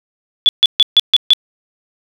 sine tone bursts, 3439 Hz, A7, 40 cents flat, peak -4 dBFS, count 6, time 0.46-1.334 s, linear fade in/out 0 ms, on 29 ms, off 140 ms, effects none

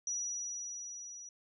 sine tone with level ramp, 5840 Hz, F#8, 24 cents flat, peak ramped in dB -33 to -46 dBFS, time 0.07-1.29 s, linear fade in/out 2 ms, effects none

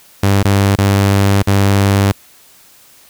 sawtooth tone with dropouts, 99.2 Hz, G2, 21 cents sharp, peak -5 dBFS, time 0.23-2.12 s, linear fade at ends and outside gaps 5 ms, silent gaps 0.429-0.449 / 0.758-0.784 / 1.425-1.472 s, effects white hiss -45 dBFS RMS until 3.09 s

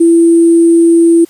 sine tone with sample-and-hold, 334.8 Hz, E4, 27 cents sharp, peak -3 dBFS, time 0-1.25 s, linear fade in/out 10 ms, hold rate 8820 Hz, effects white hiss -44 dBFS RMS until 1.29 s + resampled to 32000 Hz

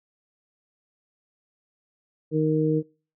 harmonic tone, 155.56 Hz, D#3, in tune, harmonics 1 / 2 / 3, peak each -24 / -24 / -24 dBFS, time 2.31-2.83 s, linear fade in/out 50 ms, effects noise-tail reverb RT60 0.4 s tail -26 dB re dry

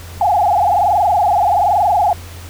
sine tone with frequency modulation, 770 Hz, G5, 31 cents flat, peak -10 dBFS, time 0.21-2.13 s, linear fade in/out 2 ms, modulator 21.2 Hz, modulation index 3.9, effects added 86 Hz sine -31 dBFS peak until 2.49 s + pink hiss -37 dBFS RMS until 2.49 s

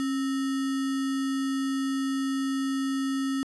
sine tone with sample-and-hold, 270.4 Hz, C#4, 43 cents flat, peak -25 dBFS, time 0-3.43 s, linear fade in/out 0 ms, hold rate 1575 Hz, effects resampled to 24000 Hz

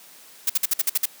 blue noise bursts, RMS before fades -20 dBFS, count 8, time 0.47-1.057 s, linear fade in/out 5 ms, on 27 ms, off 53 ms, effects white hiss -48 dBFS RMS until 1.2 s + high-pass 200 Hz 12 dB/octave

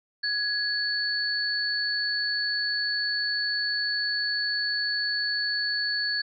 sine tone pair together, 1672 / 4446 Hz, G#6 / C#8, +11 / +4 cents, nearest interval octave + perfect fourth, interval 1693 cents, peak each -28 / -27 dBFS, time 0.23-6.22 s, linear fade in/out 10 ms, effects none

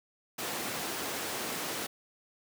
pink high-pass noise, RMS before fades -36 dBFS, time 0.38-1.87 s, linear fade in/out 10 ms, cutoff 250 Hz, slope 12 dB/octave, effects none

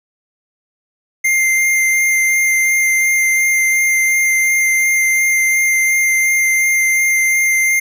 square tone with vibrato, 2100 Hz, C7, 6 cents sharp, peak -12 dBFS, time 1.24-7.8 s, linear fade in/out 10 ms, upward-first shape sine, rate 2.8 Hz, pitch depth 9 cents each way, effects none

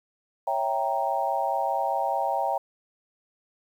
sine chord, C# diminished seventh, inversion none, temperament equal, 554.4 / 659.3 / 784 / 932.3 Hz, C#5 / E5 / G5 / Bb5, 0 / 0 / 0 / 0 cents, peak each -31 / -30 / -27 / -29 dBFS, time 0.47-2.58 s, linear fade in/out 5 ms, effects 9-bit

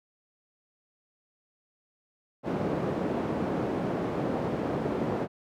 white band-pass noise, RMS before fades -30 dBFS, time 2.43-5.28 s, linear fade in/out 50 ms, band 140 to 450 Hz, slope 12 dB/octave, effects none

